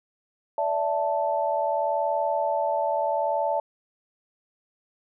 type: chord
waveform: sine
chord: D suspended second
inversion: none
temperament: equal with one note detuned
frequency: 578.6 / 659.3 / 880 Hz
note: D5 / E5 / A5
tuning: -26 / 0 / 0 cents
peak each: -27 / -27 / -26 dBFS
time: 0.58-3.6 s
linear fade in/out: 2 ms
effects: none